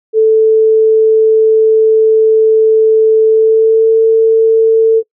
sine tone with pitch glide, 440 to 447.2 Hz, A4 to A4, 0 to +28 cents, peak -4 dBFS, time 0.13-5.03 s, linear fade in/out 50 ms, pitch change +28 cents, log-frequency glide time 3.26-3.93 s, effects noise-tail reverb RT60 0.1 s tail -22 dB re dry

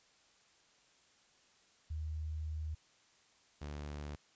sine / sawtooth tone pair in turn, 77.78 / 73.41 Hz, D#2 / D2, 0 / 0 cents, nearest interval minor second, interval 100 cents, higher first, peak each -37 / -38 dBFS, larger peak first, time 1.9-2.75 / 3.61-4.16 s, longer first, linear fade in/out 10 ms, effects white hiss -68 dBFS RMS until 4.35 s + resampled to 16000 Hz

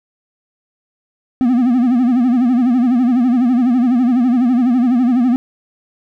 triangle tone with vibrato, 246.9 Hz, B3, in tune, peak -8 dBFS, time 1.41-5.36 s, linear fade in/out 0 ms, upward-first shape sine, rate 12 Hz, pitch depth 110 cents each way, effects none

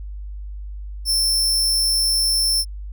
sawtooth tone, 5350 Hz, E8, 25 cents sharp, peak -14 dBFS, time 1.05-2.65 s, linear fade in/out 50 ms, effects added 50 Hz sine -29 dBFS peak until 2.92 s

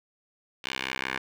10% pulse tone with band-pass filter sweep, 65.41 Hz, C2, in tune, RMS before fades -33 dBFS, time 0.64-1.18 s, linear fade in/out 5 ms, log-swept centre 3000 to 1900 Hz, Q 1.8, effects none

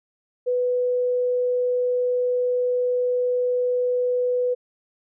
sine tone, 495.6 Hz, B4, 6 cents sharp, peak -19 dBFS, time 0.46-4.55 s, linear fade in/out 20 ms, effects none

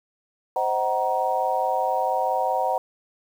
sine chord, C half-diminished seventh, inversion none, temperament just, 523.3 / 627.9 / 753.5 / 941.9 Hz, C5 / Eb5 / Gb5 / Bb5, 0 / +16 / +31 / +18 cents, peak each -27 / -29 / -24 / -26 dBFS, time 0.56-2.78 s, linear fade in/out 2 ms, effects 8-bit

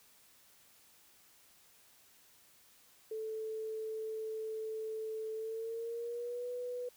sine tone with pitch glide, 438.8 to 492.5 Hz, A4 to B4, -5 to -5 cents, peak -37 dBFS, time 3.11-6.89 s, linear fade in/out 5 ms, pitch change +200 cents, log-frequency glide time 5.35-6.5 s, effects white hiss -64 dBFS RMS until 6.96 s

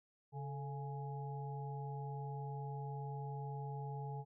harmonic tone with a mistuned harmonic, 138.9 Hz, C#3, 4 cents sharp, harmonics 1 / 3 / 5 / 6, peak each -42 / -51 / -58 / -48 dBFS, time 0.32-4.25 s, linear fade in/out 50 ms, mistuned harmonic 3, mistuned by +75 cents, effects none

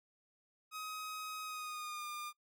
sawtooth tone with pitch glide, 1263 to 1204.6 Hz, D#6 to D6, +26 to +44 cents, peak -38 dBFS, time 0.71-2.33 s, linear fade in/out 50 ms, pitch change -82 cents, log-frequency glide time 1.43-2.08 s, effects noise-tail reverb RT60 0.1 s tail -23 dB re dry

